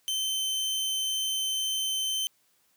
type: tone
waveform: sawtooth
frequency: 3086 Hz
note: G7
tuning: 28 cents flat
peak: -24 dBFS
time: 0.08-2.27 s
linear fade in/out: 0 ms
effects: white hiss -68 dBFS RMS until 2.76 s + high-pass 60 Hz 12 dB/octave